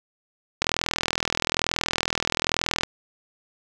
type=click train; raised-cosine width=0.2 ms; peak=-4 dBFS; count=92; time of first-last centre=0.62-2.834 s; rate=41.1 Hz; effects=7-bit